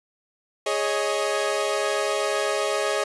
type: chord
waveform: sawtooth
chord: Ab suspended fourth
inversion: none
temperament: equal with one note detuned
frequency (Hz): 415.3 / 554.4 / 626.9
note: Ab4 / Db5 / Eb5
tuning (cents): 0 / 0 / +13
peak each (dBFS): -23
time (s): 0.66-3.04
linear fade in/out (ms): 5
effects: resampled to 24000 Hz